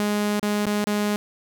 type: tone with dropouts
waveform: sawtooth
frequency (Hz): 207.7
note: G#3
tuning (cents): 0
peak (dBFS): -17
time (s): 0-1.16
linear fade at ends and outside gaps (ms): 0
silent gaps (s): 0.396-0.428 / 0.656-0.667 / 0.841-0.87
effects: none